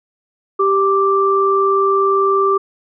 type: tone pair together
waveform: sine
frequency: 392 / 1174.7 Hz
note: G4 / D6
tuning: 0 / 0 cents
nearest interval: octave + perfect fifth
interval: 1900 cents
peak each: -14 dBFS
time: 0.59-2.58 s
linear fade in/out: 10 ms
effects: none